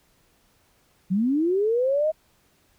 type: linear sweep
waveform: sine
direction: up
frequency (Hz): 174.61 to 640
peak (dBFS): -19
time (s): 1.1-2.12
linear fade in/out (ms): 20
effects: pink hiss -63 dBFS RMS until 2.78 s